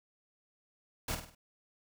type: noise with echo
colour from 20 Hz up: pink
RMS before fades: -35 dBFS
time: 1.08-1.15 s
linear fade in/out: 5 ms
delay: 50 ms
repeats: 4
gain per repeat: -7 dB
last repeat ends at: 1.35 s
effects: none